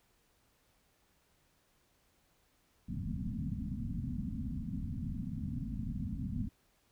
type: low-pass noise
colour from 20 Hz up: white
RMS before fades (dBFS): -38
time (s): 2.88-6.49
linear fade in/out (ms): 10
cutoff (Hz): 260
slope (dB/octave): 96
effects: pink hiss -72 dBFS RMS until 6.91 s